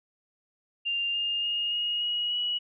sine tone with pitch steps, 2794 / 2820 / 2846 / 2873 / 2899 / 2926 Hz, F7 / F7 / F7 / F7 / F#7 / F#7, 0 / +16 / +32 / +48 / -36 / -20 cents, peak -26 dBFS, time 0.85-2.59 s, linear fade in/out 20 ms, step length 290 ms, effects none

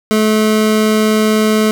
25% pulse tone, 216 Hz, A3, 32 cents flat, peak -6 dBFS, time 0.11-1.71 s, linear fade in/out 0 ms, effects none

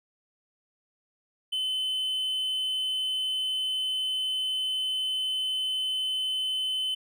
triangle tone, 3044 Hz, F#7, 48 cents sharp, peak -25 dBFS, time 1.52-6.95 s, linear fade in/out 10 ms, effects none

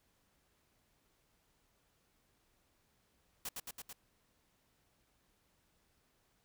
white noise with echo, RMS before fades -41 dBFS, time 3.45-3.49 s, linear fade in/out 5 ms, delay 110 ms, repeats 4, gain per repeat -2 dB, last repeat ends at 3.93 s, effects pink hiss -75 dBFS RMS until 6.44 s

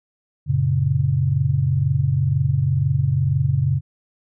sine chord, F# major, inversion none, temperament equal, 92.5 / 116.54 / 138.59 Hz, F#2 / A#2 / C#3, 0 / 0 / 0 cents, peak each -23 / -22 / -18 dBFS, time 0.46-3.81 s, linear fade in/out 50 ms, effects none

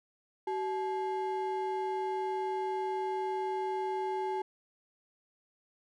triangle ring-modulated tone, 620 Hz, D#5, 6 cents flat, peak -26 dBFS, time 0.47-4.42 s, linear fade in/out 5 ms, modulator 241 Hz, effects none

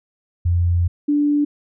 sine tone pair in turn, 86.9 / 292.3 Hz, F2 / D4, -8 / -8 cents, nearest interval octave + major sixth, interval 2100 cents, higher second, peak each -14 dBFS, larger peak neither, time 0.45-0.88 / 1.08-1.45 s, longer first, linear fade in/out 10 ms, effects none

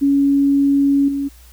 sine tone with level steps, 279.5 Hz, C#4, 14 cents sharp, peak -11 / -18 dBFS, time 0.01-1.29 s, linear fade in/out 20 ms, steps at 1.08 s, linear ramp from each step 5 ms, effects added 60 Hz sine -42 dBFS peak until 1.52 s + white hiss -49 dBFS RMS until 1.52 s

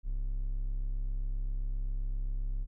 triangle tone, 33.79 Hz, C#1, 43 cents flat, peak -28 dBFS, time 0.03-2.67 s, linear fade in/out 50 ms, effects none

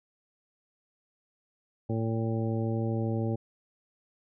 harmonic tone, 112.7 Hz, A2, 42 cents sharp, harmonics 1 / 2 / 3 / 4 / 5 / 7, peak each -29 / -33 / -35 / -38 / -39 / -43 dBFS, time 1.89-3.36 s, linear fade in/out 10 ms, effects none

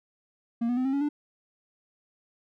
triangle tone with pitch steps, 233.1 / 244.1 / 255.7 / 267.8 / 280.4 / 293.7 Hz, A#3 / B3 / C4 / C4 / C#4 / D4, 0 / -20 / -40 / +40 / +20 / 0 cents, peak -22 dBFS, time 0.61-1.09 s, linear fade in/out 10 ms, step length 80 ms, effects none

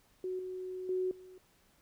sine tone with level steps, 370 Hz, F#4, in tune, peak -34 / -38 / -30 / -50 dBFS, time 0.24-1.38 s, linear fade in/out 2 ms, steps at 0.39 / 0.89 / 1.11 s, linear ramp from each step 2 ms, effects pink hiss -68 dBFS RMS until 1.81 s

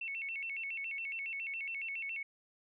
sine tone with vibrato, 2439 Hz, D#7, 35 cents flat, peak -37 dBFS, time 0.01-2.23 s, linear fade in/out 5 ms, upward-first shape square, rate 7.2 Hz, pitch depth 170 cents each way, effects none

